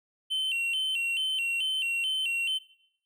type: tone with vibrato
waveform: triangle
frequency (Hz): 2900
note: F#7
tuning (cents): -35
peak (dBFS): -25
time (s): 0.3-2.59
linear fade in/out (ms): 20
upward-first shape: square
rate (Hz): 2.3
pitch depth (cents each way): 100
effects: noise-tail reverb RT60 0.7 s tail -18 dB re dry